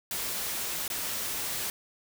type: noise with dropouts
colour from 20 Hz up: white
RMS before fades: -33 dBFS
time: 0.11-1.7 s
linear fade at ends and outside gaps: 1 ms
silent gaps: 0.879-0.901 s
effects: none